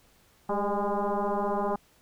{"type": "tone with frequency modulation", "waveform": "sine", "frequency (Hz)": 210.5, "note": "G#3", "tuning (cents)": 24, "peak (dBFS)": -25, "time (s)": [0.49, 1.76], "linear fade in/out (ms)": 5, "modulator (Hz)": 203, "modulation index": 4.5, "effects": ["pink hiss -62 dBFS RMS until 2.01 s"]}